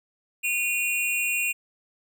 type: tone pair together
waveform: square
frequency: 2459 / 2753 Hz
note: D#7 / F7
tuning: -21 / -25 cents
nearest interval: major second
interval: 196 cents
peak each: -27 dBFS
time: 0.43-1.53 s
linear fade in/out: 20 ms
effects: none